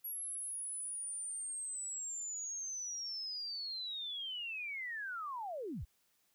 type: linear sweep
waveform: sine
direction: down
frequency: 11430 to 34.65 Hz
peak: -39 dBFS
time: 0.04-5.85 s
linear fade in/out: 10 ms
effects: white hiss -75 dBFS RMS until 6.34 s